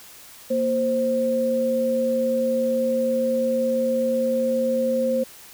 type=tone pair together; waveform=sine; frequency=233.9 / 525 Hz; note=A#3 / C5; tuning=+6 / +6 cents; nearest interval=octave + major second; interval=1400 cents; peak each=-25 / -20 dBFS; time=0.5-5.24 s; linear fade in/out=10 ms; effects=white hiss -45 dBFS RMS until 5.53 s